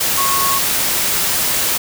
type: tone in noise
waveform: sine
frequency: 1098 Hz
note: C#6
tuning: 17 cents flat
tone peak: -17 dBFS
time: 0.17-0.59 s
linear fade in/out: 10 ms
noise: white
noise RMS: -17 dBFS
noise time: 0-1.78 s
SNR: -3 dB
effects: none